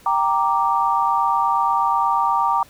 sine chord, G minor, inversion none, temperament equal, 784 / 932.3 / 1174.7 Hz, G5 / Bb5 / D6, 0 / 0 / 0 cents, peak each -22 / -19 / -20 dBFS, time 0.06-2.63 s, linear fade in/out 2 ms, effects pink hiss -49 dBFS RMS until 2.69 s

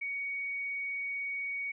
sine tone, 2241 Hz, C#7, 18 cents sharp, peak -33 dBFS, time 0.01-1.72 s, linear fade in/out 10 ms, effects none

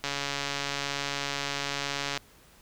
click train, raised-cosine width 0.2 ms, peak -13 dBFS, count 302, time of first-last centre 0.04-2.175 s, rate 141 Hz, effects pink hiss -57 dBFS RMS until 2.61 s

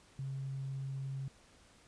triangle tone with tanh clipping, 135.3 Hz, C#3, 42 cents flat, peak -37 dBFS, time 0.19-1.28 s, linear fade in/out 2 ms, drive 4 dB, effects pink hiss -63 dBFS RMS until 1.87 s + resampled to 22050 Hz

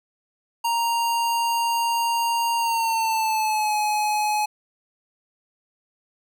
square tone with pitch glide, 932.3 to 845.1 Hz, A#5 to G#5, 0 to +30 cents, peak -21 dBFS, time 0.64-4.46 s, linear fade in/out 10 ms, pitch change -170 cents, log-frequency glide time 2.57-3.75 s, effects none

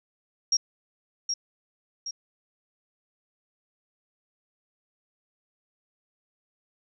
sine tone with echo, 5600 Hz, F8, 4 cents sharp, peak -19 dBFS, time 0.52-0.57 s, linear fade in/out 5 ms, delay 770 ms, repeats 2, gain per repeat -6 dB, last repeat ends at 2.11 s, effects none

